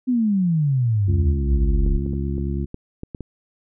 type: exponential sweep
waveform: sine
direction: down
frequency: 260 to 39 Hz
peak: -16 dBFS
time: 0.07-1.99 s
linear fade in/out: 20 ms
type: harmonic tone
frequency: 69.3 Hz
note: C#2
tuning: in tune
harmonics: 1 / 2 / 3 / 4 / 5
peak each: -24 / -27 / -29 / -35 / -32 dBFS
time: 1.07-2.66 s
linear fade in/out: 20 ms
type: clicks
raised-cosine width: 3 ms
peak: -18 dBFS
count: 8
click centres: 1.864 / 2.063 / 2.134 / 2.381 / 2.744 / 3.034 / 3.148 / 3.207 s
effects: none